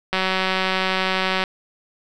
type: click train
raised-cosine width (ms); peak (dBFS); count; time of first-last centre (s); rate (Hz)
0.3; -5; 247; 0.13-1.439; 188
effects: none